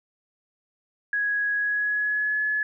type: tone with pitch glide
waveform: sine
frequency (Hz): 1664 to 1706.8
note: G#6 to G#6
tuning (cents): +3 to +47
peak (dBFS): -22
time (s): 1.13-2.63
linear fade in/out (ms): 2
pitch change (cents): +44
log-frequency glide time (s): 1.55-2.41
effects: none